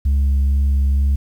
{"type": "tone with vibrato", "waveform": "sine", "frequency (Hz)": 69, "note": "C#2", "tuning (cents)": -7, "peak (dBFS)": -10, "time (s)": [0.05, 1.16], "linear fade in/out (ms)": 10, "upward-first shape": "sine", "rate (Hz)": 2.2, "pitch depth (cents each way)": 12, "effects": ["tanh soft clip ceiling -12 dBFS", "8-bit"]}